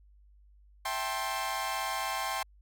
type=chord; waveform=sawtooth; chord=A minor seventh; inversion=second; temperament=equal with one note detuned; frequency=659.3 / 784 / 880 / 1059.3 Hz; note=E5 / G5 / A5 / C6; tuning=0 / 0 / 0 / +21 cents; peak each=-37 / -32 / -36 / -31 dBFS; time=0.85-2.43 s; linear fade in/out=5 ms; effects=added 50 Hz sine -56 dBFS peak until 2.61 s